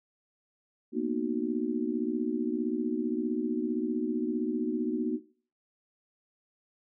sine chord, B major seventh, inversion third, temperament just, 231.5 / 246.9 / 308.7 / 370.4 Hz, A#3 / B3 / D#4 / F#4, -12 / 0 / -14 / +2 cents, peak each -33 dBFS, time 0.92-5.2 s, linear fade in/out 50 ms, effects noise-tail reverb RT60 0.4 s tail -17 dB re dry

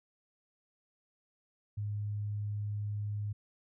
sine tone, 103.83 Hz, G#2, in tune, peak -33 dBFS, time 1.77-3.33 s, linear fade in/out 10 ms, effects none

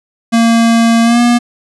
square tone with pitch glide, 230 to 239.6 Hz, A#3 to A#3, -23 to +48 cents, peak -7 dBFS, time 0.32-1.39 s, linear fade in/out 20 ms, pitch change +71 cents, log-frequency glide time 1.03-1.2 s, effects resampled to 24000 Hz

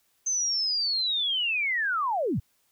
sine linear sweep, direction down, 6272 to 69.3 Hz, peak -24 dBFS, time 0.26-2.4 s, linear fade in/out 10 ms, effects white hiss -69 dBFS RMS until 2.71 s

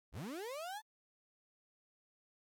35% pulse linear sweep, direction up, 41.71 to 893 Hz, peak -40 dBFS, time 0.12-0.82 s, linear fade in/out 50 ms, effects MP3 96 kbps

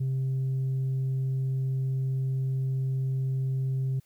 sine tone, 132.3 Hz, C3, 20 cents sharp, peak -23 dBFS, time 0-4 s, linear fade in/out 10 ms, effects tanh soft clip ceiling -24 dBFS + white hiss -68 dBFS RMS until 4.05 s

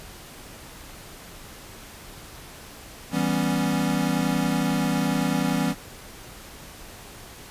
square chord, C# half-diminished seventh, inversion first, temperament equal, 164.81 / 196 / 246.9 / 277.2 Hz, E3 / G3 / B3 / C#4, 0 / 0 / 0 / 0 cents, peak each -28 dBFS, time 3.11-5.75 s, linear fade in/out 50 ms, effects pink hiss -43 dBFS RMS until 7.5 s + resampled to 32000 Hz

